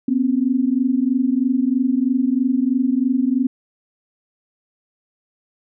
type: tone pair together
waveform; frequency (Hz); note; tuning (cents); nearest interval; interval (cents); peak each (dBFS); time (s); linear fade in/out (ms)
sine; 246.5 / 269.6; B3 / C#4; -3 / -48; major second; 155; -18; 0.08-3.47; 5
effects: none